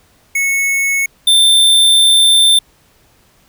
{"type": "tone pair in turn", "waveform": "square", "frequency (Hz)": [2202, 3566], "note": ["C#7", "A7"], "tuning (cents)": [-12, 22], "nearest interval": "minor sixth", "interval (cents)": 834, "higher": "second", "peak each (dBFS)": [-13, -7], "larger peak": "second", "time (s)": [[0.35, 1.06], [1.27, 2.59]], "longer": "second", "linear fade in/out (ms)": 5, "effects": ["pink hiss -52 dBFS RMS until 3.48 s"]}